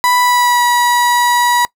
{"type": "tone with pitch glide", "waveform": "35% pulse", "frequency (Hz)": [987.8, 968], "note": ["B5", "B5"], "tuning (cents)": [0, -35], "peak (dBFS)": -8, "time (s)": [0.04, 1.65], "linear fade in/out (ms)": 0, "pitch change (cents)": -35, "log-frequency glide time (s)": [0.2, 0.64], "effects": ["noise-tail reverb RT60 0.1 s tail -22 dB re dry"]}